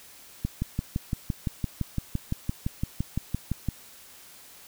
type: click train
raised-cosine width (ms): 5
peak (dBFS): -14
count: 20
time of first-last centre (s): 0.45-3.687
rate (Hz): 5.87
effects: white hiss -50 dBFS RMS until 4.67 s